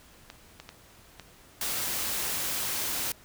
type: clicks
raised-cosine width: 0.2 ms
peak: -24 dBFS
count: 4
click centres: 0.301 / 0.6 / 0.691 / 1.197 s
type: noise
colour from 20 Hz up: white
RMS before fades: -31 dBFS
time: 1.61-3.12 s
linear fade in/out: 2 ms
effects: pink hiss -55 dBFS RMS until 3.24 s